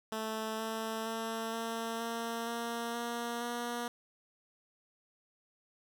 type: tone with pitch steps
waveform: 10% pulse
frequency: 219.7 / 222.4 / 225.1 / 227.8 / 230.6 / 233.4 / 236.3 / 239.2 Hz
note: A3 / A3 / A3 / A#3 / A#3 / A#3 / A#3 / A#3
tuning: -2 / +19 / +40 / -40 / -19 / +2 / +24 / +45 cents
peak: -27 dBFS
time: 0.12-3.88 s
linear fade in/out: 2 ms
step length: 470 ms
effects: none